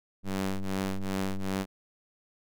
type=ring-modulated tone; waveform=sawtooth; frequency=96 Hz; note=G2; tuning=36 cents flat; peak=-22 dBFS; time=0.23-1.66 s; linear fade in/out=50 ms; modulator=97.3 Hz; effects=none